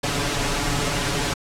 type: noise with comb filter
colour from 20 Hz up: pink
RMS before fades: -23 dBFS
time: 0.03-1.34 s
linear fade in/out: 10 ms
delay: 7 ms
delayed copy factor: +0.95
effects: low-pass 8000 Hz 12 dB/octave